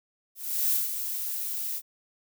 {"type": "noise with ADSR envelope", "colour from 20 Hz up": "violet", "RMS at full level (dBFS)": -24, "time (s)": [0.35, 1.82], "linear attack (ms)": 360, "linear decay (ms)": 170, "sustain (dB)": -8, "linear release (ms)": 55, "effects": []}